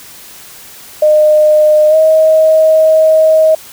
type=tone with pitch glide; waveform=sine; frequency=610 to 631.9 Hz; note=D#5 to D#5; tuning=-34 to +27 cents; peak=-4 dBFS; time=1.02-3.55 s; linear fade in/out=5 ms; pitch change=+61 cents; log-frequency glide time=1.89-1.95 s; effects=white hiss -34 dBFS RMS until 3.72 s